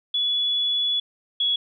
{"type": "tone pair in turn", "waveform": "sine", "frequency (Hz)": [3411, 3362], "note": ["G#7", "G#7"], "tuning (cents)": [46, 20], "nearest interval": "unison", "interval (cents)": 26, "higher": "first", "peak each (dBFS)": [-20, -19], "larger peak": "second", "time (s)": [[0.14, 1], [1.4, 1.56]], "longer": "first", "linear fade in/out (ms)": 5, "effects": []}